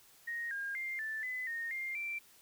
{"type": "tone with pitch steps", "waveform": "sine", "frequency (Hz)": [1869, 1616, 2103, 1761, 2013, 1847, 2110, 2348], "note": ["A#6", "G#6", "C7", "A6", "B6", "A#6", "C7", "D7"], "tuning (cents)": [4, -48, 8, 1, 33, -16, 14, -1], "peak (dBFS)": -36, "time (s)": [0.27, 2.19], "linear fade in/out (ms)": 10, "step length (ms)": 240, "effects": ["white hiss -62 dBFS RMS until 2.41 s"]}